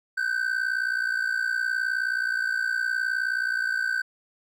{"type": "ring-modulated tone", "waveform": "triangle", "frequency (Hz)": 1536, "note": "G6", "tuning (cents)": -36, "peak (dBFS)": -19, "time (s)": [0.17, 4.02], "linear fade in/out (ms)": 10, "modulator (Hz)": 29.6, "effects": []}